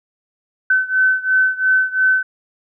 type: beating tone pair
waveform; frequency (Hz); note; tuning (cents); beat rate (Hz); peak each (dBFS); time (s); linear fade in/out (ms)
sine; 1521 / 1523.9; F#6 / G6; +47 / -49; 2.9; -15 / -17; 0.7-2.23; 5
effects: none